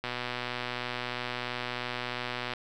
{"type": "click train", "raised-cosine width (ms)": 0.3, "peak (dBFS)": -17, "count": 308, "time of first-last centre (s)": [0.04, 2.536], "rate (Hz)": 123, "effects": []}